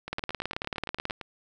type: two click trains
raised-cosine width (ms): 0.3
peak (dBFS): -21 / -14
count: 11 / 19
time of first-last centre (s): 0.08-1.213 / 0.13-1.108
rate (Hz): 8.83 / 18.4
effects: none